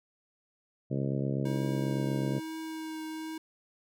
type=harmonic tone; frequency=68.2 Hz; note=C#2; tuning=28 cents flat; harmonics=2 / 3 / 4 / 5 / 6 / 7 / 8 / 9; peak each=-31 / -35 / -37 / -39 / -41 / -42 / -43 / -44 dBFS; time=0.9-2.4 s; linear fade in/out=20 ms
type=tone with vibrato; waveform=square; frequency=317.4 Hz; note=D#4; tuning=35 cents sharp; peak=-37 dBFS; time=1.45-3.38 s; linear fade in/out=5 ms; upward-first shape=triangle; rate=1.1 Hz; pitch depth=15 cents each way
effects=none